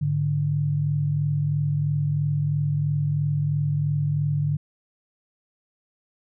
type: tone pair together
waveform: sine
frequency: 103.83 / 146.84 Hz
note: G#2 / D3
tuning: 0 / 0 cents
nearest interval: tritone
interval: 600 cents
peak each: -28 / -21 dBFS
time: 0.01-4.57 s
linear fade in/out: 10 ms
effects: none